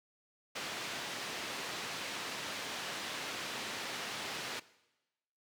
white band-pass noise, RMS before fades -41 dBFS, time 0.55-4.6 s, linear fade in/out 10 ms, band 150 to 3900 Hz, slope 12 dB/octave, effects noise-tail reverb RT60 1.0 s tail -19 dB re dry

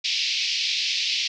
white band-pass noise, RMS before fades -25 dBFS, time 0.04-1.28 s, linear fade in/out 10 ms, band 2300 to 5300 Hz, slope 48 dB/octave, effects none

